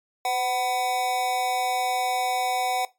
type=tone with amplitude modulation; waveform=square; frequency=750 Hz; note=F#5; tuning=23 cents sharp; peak=-20 dBFS; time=0.25-2.85 s; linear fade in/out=2 ms; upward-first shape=sine; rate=241 Hz; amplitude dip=70%; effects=noise-tail reverb RT60 0.2 s tail -18 dB re dry + MP3 96 kbps